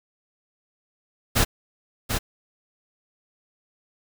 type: noise with echo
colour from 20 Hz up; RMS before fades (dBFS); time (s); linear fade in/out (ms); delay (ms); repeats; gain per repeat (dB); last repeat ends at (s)
pink; -19; 1.35-1.45; 20; 740; 1; -6; 2.19
effects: none